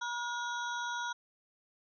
square ring-modulated tone, 1197 Hz, D6, 33 cents sharp, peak -32 dBFS, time 0.01-1.13 s, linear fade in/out 10 ms, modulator 238 Hz, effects resampled to 16000 Hz

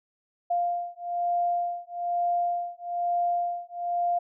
sine beating tone pair, 698.5 / 699.6 Hz, F5 / F5, 0 / +3 cents, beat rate 1.1 Hz, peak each -28 dBFS, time 0.5-4.19 s, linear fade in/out 10 ms, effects none

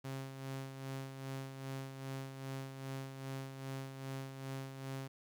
sawtooth tone with tremolo, 134.4 Hz, C3, 47 cents sharp, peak -36 dBFS, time 0.04-5.08 s, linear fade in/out 10 ms, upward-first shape sine, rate 2.5 Hz, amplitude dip 55%, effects 12-bit

